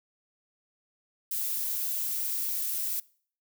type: noise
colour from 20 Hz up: violet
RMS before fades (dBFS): -31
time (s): 1.31-3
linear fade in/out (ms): 5
effects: noise-tail reverb RT60 0.5 s tail -23 dB re dry